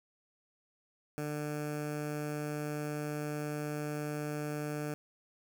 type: tone with notch filter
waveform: 15% pulse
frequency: 149.1 Hz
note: D3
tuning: 27 cents sharp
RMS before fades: -37 dBFS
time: 1.18-4.94 s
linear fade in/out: 0 ms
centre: 3700 Hz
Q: 1.3
effects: none